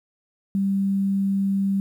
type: tone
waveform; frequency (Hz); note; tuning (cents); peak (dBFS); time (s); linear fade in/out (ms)
sine; 196; G3; 0; -19; 0.55-1.8; 0
effects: 9-bit